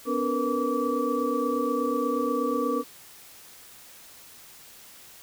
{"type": "tone cluster", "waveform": "sine", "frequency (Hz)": [251, 287.7, 460.2, 488.5, 1154], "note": ["B3", "D4", "A#4", "B4", "D6"], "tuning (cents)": [28, -36, -22, -19, -31], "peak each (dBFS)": -30, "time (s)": [0.05, 2.84], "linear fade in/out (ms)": 50, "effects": ["white hiss -49 dBFS RMS until 5.22 s"]}